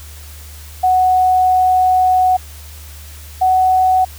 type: tone pair in turn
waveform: sine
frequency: 740 / 745.6 Hz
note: F#5 / F#5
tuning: 0 / +13 cents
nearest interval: unison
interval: 13 cents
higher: second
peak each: -9 dBFS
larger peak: neither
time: 0.83-2.37 / 3.41-4.05 s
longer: first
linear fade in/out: 10 ms
effects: added 75 Hz sine -33 dBFS peak until 4.18 s + white hiss -39 dBFS RMS until 4.18 s